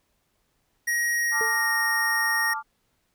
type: tone with pitch glide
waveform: square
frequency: 1890 to 1859.7 Hz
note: A#6 to A#6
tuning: +23 to -5 cents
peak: -23 dBFS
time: 0.87-2.54 s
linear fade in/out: 10 ms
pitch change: -28 cents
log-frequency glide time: 1.13-1.7 s
type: chord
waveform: sine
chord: D minor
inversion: second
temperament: equal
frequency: 880 / 1174.7 / 1396.9 Hz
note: A5 / D6 / F6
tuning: 0 / 0 / 0 cents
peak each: -31 / -32 / -34 dBFS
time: 1.31-2.63 s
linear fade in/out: 50 ms
type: tone with exponential decay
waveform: sine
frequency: 444.7 Hz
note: A4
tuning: 18 cents sharp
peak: -26 dBFS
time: 1.41-1.64 s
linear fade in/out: 0 ms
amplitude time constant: 50 ms
effects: pink hiss -71 dBFS RMS until 3.14 s